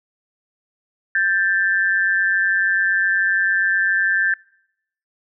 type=tone pair together; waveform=sine; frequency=1572.9 / 1760 Hz; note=G6 / A6; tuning=+5 / 0 cents; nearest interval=major second; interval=195 cents; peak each=-18 dBFS; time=1.15-4.34 s; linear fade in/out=2 ms; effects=noise-tail reverb RT60 0.8 s tail -25 dB re dry